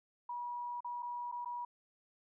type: tone with dropouts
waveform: sine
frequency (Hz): 966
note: B5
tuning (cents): -39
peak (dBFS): -38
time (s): 0.29-1.65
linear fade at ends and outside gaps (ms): 5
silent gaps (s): 0.806-0.845 / 1.024-1.028 / 1.316-1.323 / 1.448-1.457
effects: none